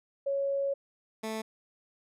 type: tone pair in turn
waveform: sine / 15% pulse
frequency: 554.4 / 220 Hz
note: C#5 / A3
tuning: 0 / 0 cents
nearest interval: octave + major third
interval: 1600 cents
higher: first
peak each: -27 dBFS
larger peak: neither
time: 0.26-0.74 / 1.23-1.42 s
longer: first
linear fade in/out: 10 ms
effects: resampled to 32000 Hz